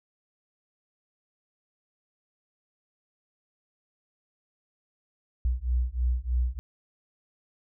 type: beating tone pair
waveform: sine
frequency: 60 / 63.2 Hz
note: B1 / B1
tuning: -49 / +41 cents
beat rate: 3.2 Hz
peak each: -27 dBFS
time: 5.45-6.59 s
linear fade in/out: 0 ms
effects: none